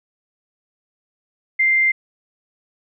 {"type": "tone", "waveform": "sine", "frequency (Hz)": 2093, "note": "C7", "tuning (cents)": 0, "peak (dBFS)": -13, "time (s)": [1.59, 1.92], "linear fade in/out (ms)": 10, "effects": []}